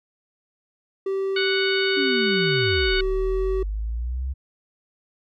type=tone with pitch glide; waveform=triangle; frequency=387.7 to 380.2 Hz; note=G4 to F#4; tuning=-19 to +47 cents; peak=-20 dBFS; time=1.06-3.63 s; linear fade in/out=5 ms; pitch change=-34 cents; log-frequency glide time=2.56-2.79 s
type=harmonic tone; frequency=740 Hz; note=F#5; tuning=in tune; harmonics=2 / 3 / 4 / 5 / 6; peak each=-26 / -28 / -29 / -30 / -31 dBFS; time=1.36-3.01 s; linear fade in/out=5 ms
type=linear two-way sweep; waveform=sine; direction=down then up; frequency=293.7 to 31.62 to 67.5 Hz; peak=-24 dBFS; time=1.96-4.34 s; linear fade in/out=20 ms; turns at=2.96 s
effects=none